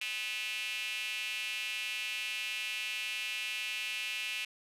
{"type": "tone with high-pass filter", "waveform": "square", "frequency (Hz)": 115.4, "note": "A#2", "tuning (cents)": -17, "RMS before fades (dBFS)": -37, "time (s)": [0.01, 4.45], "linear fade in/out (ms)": 5, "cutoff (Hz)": 2600, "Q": 6.1, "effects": ["resampled to 32000 Hz"]}